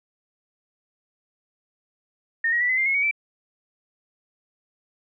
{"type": "tone with pitch steps", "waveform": "sine", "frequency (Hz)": [1833, 1896.5, 1962.3, 2030, 2101, 2174, 2249, 2327], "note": ["A#6", "A#6", "B6", "B6", "C7", "C#7", "C#7", "D7"], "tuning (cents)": [-30, 29, -12, 47, 7, -34, 24, -17], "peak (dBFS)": -19, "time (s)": [2.44, 3.112], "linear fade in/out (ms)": 5, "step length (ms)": 84, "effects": []}